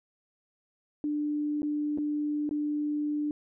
sine tone with dropouts, 296.8 Hz, D4, 18 cents sharp, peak -27 dBFS, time 1.04-3.31 s, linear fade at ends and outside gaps 1 ms, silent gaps 1.62-1.63 / 1.976-1.984 / 2.492-2.51 s, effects none

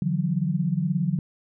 sine tone cluster, 147.1 / 169.5 / 186.4 Hz, D3 / E3 / F#3, +3 / +49 / +13 cents, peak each -26 dBFS, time 0.02-1.19 s, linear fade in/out 2 ms, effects none

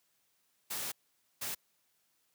white noise bursts at uneven times, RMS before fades -38 dBFS, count 2, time 0.7-0.92 / 1.41-1.55 s, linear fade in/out 10 ms, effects white hiss -75 dBFS RMS until 2.34 s + high-pass 80 Hz 12 dB/octave

